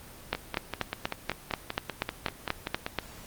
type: two click trains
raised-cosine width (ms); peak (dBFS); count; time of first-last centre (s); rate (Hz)
0.3; -14 / -10; 14 / 12; 0.35-2.865 / 0.33-2.987; 5.17 / 4.14
effects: pink hiss -48 dBFS RMS until 3.26 s + Opus 24 kbps